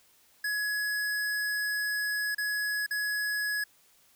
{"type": "tone with dropouts", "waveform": "square", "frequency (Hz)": 1683, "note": "G#6", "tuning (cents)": 23, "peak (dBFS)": -29, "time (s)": [0.44, 3.64], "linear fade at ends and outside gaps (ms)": 5, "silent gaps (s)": [[2.348, 2.381], [2.864, 2.908]], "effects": ["white hiss -63 dBFS RMS until 4.15 s"]}